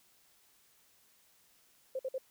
sine tone bursts, 523.3 Hz, C5, in tune, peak -33 dBFS, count 3, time 1.95-2.182 s, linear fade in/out 5 ms, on 42 ms, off 53 ms, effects white hiss -67 dBFS RMS until 2.3 s

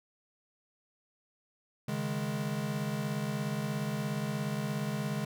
square chord, C# suspended second, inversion none, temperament equal, 138.59 / 155.56 / 207.7 Hz, C#3 / D#3 / G#3, 0 / 0 / 0 cents, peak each -37 / -38 / -36 dBFS, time 1.88-5.25 s, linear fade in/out 5 ms, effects none

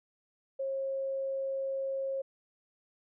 sine tone, 540 Hz, C#5, 45 cents flat, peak -31 dBFS, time 0.59-2.22 s, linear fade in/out 10 ms, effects none

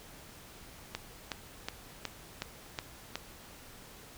click train, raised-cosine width 0.2 ms, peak -17 dBFS, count 7, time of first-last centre 0.95-3.156 s, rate 2.72 Hz, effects pink hiss -52 dBFS RMS until 4.17 s

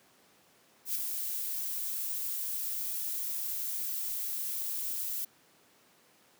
violet noise with ADSR envelope, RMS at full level -30 dBFS, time 0.85-5.25 s, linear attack 100 ms, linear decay 8 ms, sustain -5 dB, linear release 7 ms, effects pink hiss -63 dBFS RMS until 6.39 s + high-pass 200 Hz 12 dB/octave

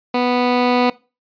15% pulse tone with level ramp, 246.9 Hz, B3, in tune, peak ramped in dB -9 to -6 dBFS, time 0.14-0.9 s, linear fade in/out 5 ms, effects noise-tail reverb RT60 0.3 s tail -21 dB re dry + resampled to 11025 Hz

